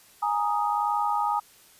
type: chord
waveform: sine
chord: Ab suspended second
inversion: none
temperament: equal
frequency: 830.6 / 932.3 / 1244.5 Hz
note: Ab5 / Bb5 / Eb6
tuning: 0 / 0 / 0 cents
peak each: -26 / -28 / -28 dBFS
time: 0.22-1.4 s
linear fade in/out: 10 ms
effects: white hiss -55 dBFS RMS until 1.79 s + resampled to 32000 Hz